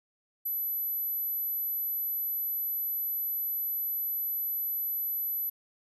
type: tone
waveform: sine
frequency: 11970 Hz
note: F#9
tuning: 19 cents sharp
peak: -29 dBFS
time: 0.45-5.5 s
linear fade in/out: 10 ms
effects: none